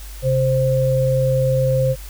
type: tone pair together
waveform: sine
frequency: 132.5 / 524.2 Hz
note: C3 / C5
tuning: +22 / +3 cents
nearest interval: 2 octaves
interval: 2381 cents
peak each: -17 dBFS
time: 0.22-1.96 s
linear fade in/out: 50 ms
effects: added 50 Hz sine -32 dBFS peak until 2.09 s + white hiss -41 dBFS RMS until 2.09 s